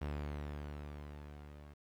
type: tone with level ramp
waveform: sawtooth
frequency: 73.4 Hz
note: D2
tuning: in tune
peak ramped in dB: -33 to -48 dBFS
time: 0.01-1.74 s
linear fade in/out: 10 ms
effects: low-pass 3000 Hz 12 dB/octave + 11-bit